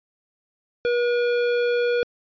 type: tone with tanh clipping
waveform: sine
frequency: 481.8 Hz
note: B4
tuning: 43 cents flat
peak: -21 dBFS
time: 0.85-2.03 s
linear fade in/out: 0 ms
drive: 18 dB
effects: resampled to 11025 Hz